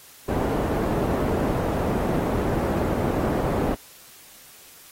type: low-pass noise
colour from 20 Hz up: white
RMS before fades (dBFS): -24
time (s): 0.28-3.75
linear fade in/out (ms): 10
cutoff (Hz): 500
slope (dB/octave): 12
effects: white hiss -48 dBFS RMS until 4.91 s + AAC 48 kbps